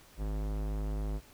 square tone with low-pass filter, 51.91 Hz, G#1, in tune, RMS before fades -34 dBFS, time 0.17-1.21 s, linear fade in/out 50 ms, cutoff 890 Hz, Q 0.65, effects pink hiss -58 dBFS RMS until 1.33 s

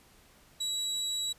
30% pulse tone, 3898 Hz, B7, 23 cents flat, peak -28 dBFS, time 0.6-1.33 s, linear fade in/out 10 ms, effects pink hiss -60 dBFS RMS until 1.38 s + resampled to 32000 Hz

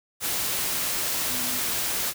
sine tone in noise, 250.4 Hz, B3, 24 cents sharp, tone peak -38 dBFS, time 1.28-1.62 s, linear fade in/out 50 ms, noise white, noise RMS -27 dBFS, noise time 0.2-2.14 s, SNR -14 dB, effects none

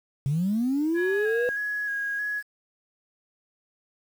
sine linear sweep, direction up, 130.81 to 500 Hz, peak -21 dBFS, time 0.26-1.49 s, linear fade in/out 0 ms
sine tone with vibrato, 1661.2 Hz, G#6, in tune, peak -26 dBFS, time 0.94-2.43 s, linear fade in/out 50 ms, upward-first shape square, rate 1.6 Hz, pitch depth 18 cents each way
effects tanh soft clip ceiling -18 dBFS + 8-bit

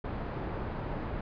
pink low-pass noise, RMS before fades -36 dBFS, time 0.04-1.21 s, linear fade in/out 5 ms, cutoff 1200 Hz, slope 12 dB/octave, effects resampled to 11025 Hz

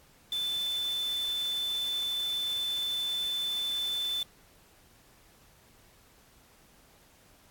sine tone in noise, 3520 Hz, A7, in tune, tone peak -29 dBFS, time 0.32-4.23 s, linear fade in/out 2 ms, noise white, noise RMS -45 dBFS, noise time 0.32-4.23 s, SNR +13 dB, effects pink hiss -60 dBFS RMS until 7.5 s + AAC 64 kbps

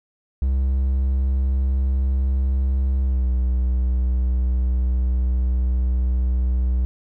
triangle tone with pitch glide, 66 to 62.51 Hz, C2 to B1, +16 to +22 cents, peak -15 dBFS, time 0.42-6.85 s, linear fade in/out 0 ms, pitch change -94 cents, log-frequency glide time 3.01-3.29 s, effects none

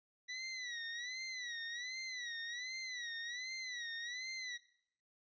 25% pulse tone with vibrato, 1958 Hz, B6, 15 cents flat, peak -38 dBFS, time 0.28-4.58 s, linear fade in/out 20 ms, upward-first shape sine, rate 1.3 Hz, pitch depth 110 cents each way, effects noise-tail reverb RT60 0.7 s tail -20 dB re dry + resampled to 16000 Hz

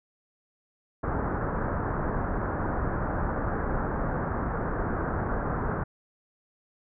pink low-pass noise, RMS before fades -29 dBFS, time 1.03-5.84 s, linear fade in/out 10 ms, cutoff 1600 Hz, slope 48 dB/octave, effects none

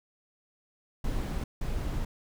brown noise bursts at uneven times, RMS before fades -31 dBFS, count 2, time 1.04-1.44 / 1.61-2.05 s, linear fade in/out 5 ms, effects none

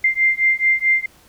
sine beating tone pair, 2092 / 2096.6 Hz, C7 / C7, -1 / +3 cents, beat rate 4.6 Hz, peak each -17 dBFS, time 0.04-1.06 s, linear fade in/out 5 ms, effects pink hiss -51 dBFS RMS until 1.28 s

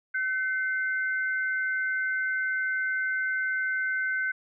sine tone pair together, 1527 / 2094 Hz, G6 / C7, -46 / +1 cents, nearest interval perfect fourth, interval 547 cents, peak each -26 / -34 dBFS, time 0.14-4.32 s, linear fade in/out 10 ms, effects none

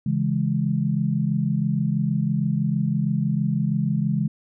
sine chord, C# minor, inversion none, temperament equal, 138.59 / 164.81 / 207.7 Hz, C#3 / E3 / G#3, 0 / 0 / 0 cents, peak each -24 dBFS, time 0.06-4.28 s, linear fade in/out 5 ms, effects none

